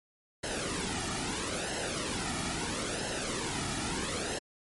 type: noise with flanger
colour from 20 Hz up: pink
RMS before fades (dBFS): -34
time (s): 0.43-4.39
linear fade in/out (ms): 10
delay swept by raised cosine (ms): 0.85 to 1.95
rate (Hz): 0.76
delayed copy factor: -0.65
effects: MP3 48 kbps